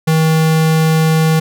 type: tone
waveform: square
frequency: 159.3 Hz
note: D#3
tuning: 41 cents sharp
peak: -10 dBFS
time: 0.07-1.4 s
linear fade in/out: 10 ms
effects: none